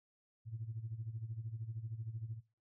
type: tone with tremolo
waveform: sine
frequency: 112.2 Hz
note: A2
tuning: 34 cents sharp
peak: -37 dBFS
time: 0.45-2.41 s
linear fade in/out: 50 ms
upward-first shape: sine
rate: 13 Hz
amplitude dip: 80%
effects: noise-tail reverb RT60 0.3 s tail -19 dB re dry + tanh soft clip ceiling -33 dBFS